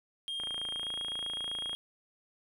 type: tone with pitch glide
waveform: triangle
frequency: 3222 to 3265 Hz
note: G7 to G#7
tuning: +47 to -30 cents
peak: -33 dBFS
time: 0.28-1.75 s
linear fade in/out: 0 ms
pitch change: +23 cents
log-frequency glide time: 0.74-0.9 s
type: click train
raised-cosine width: 0.5 ms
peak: -29 dBFS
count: 38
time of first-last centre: 0.4-1.731 s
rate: 27.8 Hz
effects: none